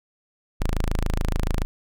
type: tone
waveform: sawtooth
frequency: 27 Hz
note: A0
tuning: 32 cents flat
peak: -17 dBFS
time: 0.6-1.65 s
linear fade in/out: 0 ms
effects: none